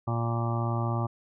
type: harmonic tone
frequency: 116.54 Hz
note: A#2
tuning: in tune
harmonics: 1 / 2 / 3 / 5 / 6 / 7 / 8 / 9 / 10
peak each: -27 / -36 / -37 / -39 / -40 / -38 / -41 / -43 / -37 dBFS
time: 0.07-1.07 s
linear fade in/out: 10 ms
effects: none